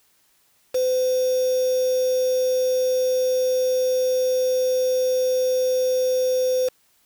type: tone with quantisation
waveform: sine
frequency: 510 Hz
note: C5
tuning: 44 cents flat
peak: -18 dBFS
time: 0.74-6.69 s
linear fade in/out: 10 ms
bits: 5
effects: white hiss -62 dBFS RMS until 7.05 s